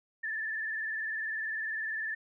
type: tone with vibrato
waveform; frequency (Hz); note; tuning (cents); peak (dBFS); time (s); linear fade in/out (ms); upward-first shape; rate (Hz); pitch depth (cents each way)
sine; 1764; A6; +4; -32; 0.23-2.15; 10; sine; 20; 58
effects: none